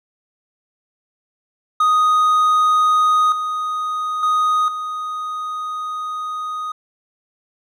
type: tone with level steps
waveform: triangle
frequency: 1245 Hz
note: D#6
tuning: 1 cent sharp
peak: -10 / -18 / -12 / -21 dBFS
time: 1.8-6.72 s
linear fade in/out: 5 ms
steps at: 3.32 / 4.23 / 4.68 s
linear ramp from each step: 2 ms
effects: none